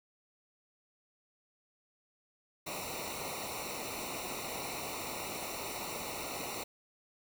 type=noise with comb filter; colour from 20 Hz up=pink; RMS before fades=-40 dBFS; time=2.66-6.64 s; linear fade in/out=10 ms; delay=0.61 ms; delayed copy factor=-0.9; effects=none